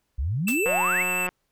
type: exponential sweep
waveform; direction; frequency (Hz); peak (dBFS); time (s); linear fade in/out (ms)
sine; up; 58.27 to 2348; -23; 0.18-1.03; 10
type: tone with vibrato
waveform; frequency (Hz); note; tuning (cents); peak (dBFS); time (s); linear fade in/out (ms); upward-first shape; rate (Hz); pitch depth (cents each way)
square; 2651; E7; +9; -25; 0.47-1.27; 5; sine; 10; 12
type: noise with exponential decay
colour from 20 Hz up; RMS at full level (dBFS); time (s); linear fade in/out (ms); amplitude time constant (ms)
white; -29; 0.48-0.63; 2; 32
type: click train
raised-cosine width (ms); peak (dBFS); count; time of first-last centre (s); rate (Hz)
0.5; -16; 115; 0.66-1.29; 181
effects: pink hiss -74 dBFS RMS until 1.51 s

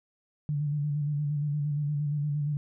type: tone with vibrato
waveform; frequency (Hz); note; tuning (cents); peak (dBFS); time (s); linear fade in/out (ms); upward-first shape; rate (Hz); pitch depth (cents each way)
sine; 146.83; D3; 0; -26; 0.49-2.57; 0; square; 8.6; 35
effects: none

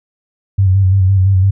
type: tone with vibrato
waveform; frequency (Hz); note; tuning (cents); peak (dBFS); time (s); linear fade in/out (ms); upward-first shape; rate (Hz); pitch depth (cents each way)
sine; 95.5; G2; -45; -7; 0.58-1.51; 10; square; 5.9; 41
effects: none

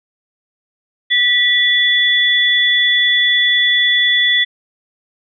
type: tone pair together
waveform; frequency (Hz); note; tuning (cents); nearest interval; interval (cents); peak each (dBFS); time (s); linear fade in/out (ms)
sine; 1954 / 3436; B6 / A7; -19 / -42; minor seventh; 977; -13; 1.1-4.45; 20
effects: none

